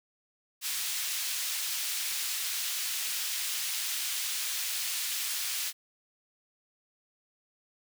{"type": "high-pass noise", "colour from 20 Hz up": "pink", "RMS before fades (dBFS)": -33, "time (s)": [0.61, 5.73], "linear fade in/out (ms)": 50, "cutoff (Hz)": 2900, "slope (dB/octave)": 12, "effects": []}